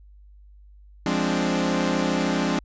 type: chord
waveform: sawtooth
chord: D half-diminished seventh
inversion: first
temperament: equal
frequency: 174.61 / 207.7 / 261.6 / 293.7 Hz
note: F3 / Ab3 / C4 / D4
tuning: 0 / 0 / 0 / 0 cents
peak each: -23 dBFS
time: 1.06-2.59 s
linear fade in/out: 2 ms
effects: added 50 Hz sine -46 dBFS peak until 2.64 s + resampled to 16000 Hz